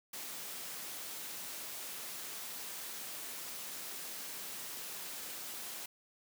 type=high-pass noise; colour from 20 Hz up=white; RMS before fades=-44 dBFS; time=0.13-5.86 s; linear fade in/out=5 ms; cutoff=160 Hz; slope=12 dB/octave; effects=none